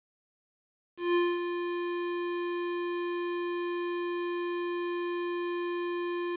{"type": "tone with ADSR envelope", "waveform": "square", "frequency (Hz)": 349.2, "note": "F4", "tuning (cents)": 0, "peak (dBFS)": -23, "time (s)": [0.97, 6.36], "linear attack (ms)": 180, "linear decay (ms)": 230, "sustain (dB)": -8, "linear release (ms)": 6, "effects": ["resampled to 8000 Hz", "9-bit"]}